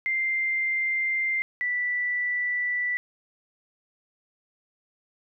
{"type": "tone pair in turn", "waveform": "sine", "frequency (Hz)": [2093, 1969.3], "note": ["C7", "B6"], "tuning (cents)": [0, -5], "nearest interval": "minor second", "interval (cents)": 105, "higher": "first", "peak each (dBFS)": [-23, -24], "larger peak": "first", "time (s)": [[0.06, 1.42], [1.61, 2.97]], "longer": "neither", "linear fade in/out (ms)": 0, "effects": []}